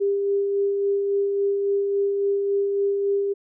sine tone with tremolo, 399.5 Hz, G4, 33 cents sharp, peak -18 dBFS, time 0-3.34 s, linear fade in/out 20 ms, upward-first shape sine, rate 3.6 Hz, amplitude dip 30%, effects none

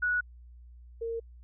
sine tone pair in turn, 1467 / 459 Hz, F#6 / A#4, -15 / -27 cents, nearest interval octave + minor sixth, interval 2012 cents, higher first, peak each -25 / -31 dBFS, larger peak first, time 0.02-0.21 / 1.01-1.2 s, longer neither, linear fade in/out 10 ms, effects added 60 Hz sine -48 dBFS peak until 1.43 s

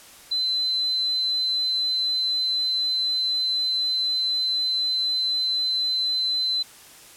sine tone, 4048 Hz, B7, 42 cents sharp, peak -21 dBFS, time 0.31-6.63 s, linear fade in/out 10 ms, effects white hiss -47 dBFS RMS until 7.16 s + low-pass 12000 Hz 12 dB/octave

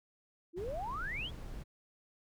sine exponential sweep, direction up, 321 to 3479 Hz, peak -37 dBFS, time 0.53-1.31 s, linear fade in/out 50 ms
brown noise, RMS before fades -44 dBFS, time 0.56-1.64 s, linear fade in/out 20 ms
effects none

